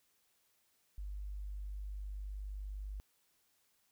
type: tone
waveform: sine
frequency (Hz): 49.9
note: G1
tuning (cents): +32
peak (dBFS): -40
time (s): 0.98-3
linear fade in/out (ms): 0
effects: white hiss -75 dBFS RMS until 3.91 s